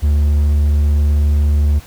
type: tone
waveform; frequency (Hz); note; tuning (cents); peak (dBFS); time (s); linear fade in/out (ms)
triangle; 73.42; D2; 0; -8; 0.02-1.8; 20
effects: pink hiss -41 dBFS RMS until 1.86 s